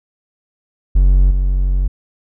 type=tone with level steps; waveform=triangle; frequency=46.25 Hz; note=F#1; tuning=in tune; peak=-5 / -10 dBFS; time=0.95-1.88 s; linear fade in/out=10 ms; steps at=1.31 s; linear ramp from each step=2 ms; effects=none